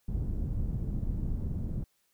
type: low-pass noise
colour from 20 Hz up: pink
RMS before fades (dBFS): -32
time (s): 0.08-1.84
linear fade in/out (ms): 5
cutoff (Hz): 160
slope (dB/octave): 12
effects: white hiss -73 dBFS RMS until 2.13 s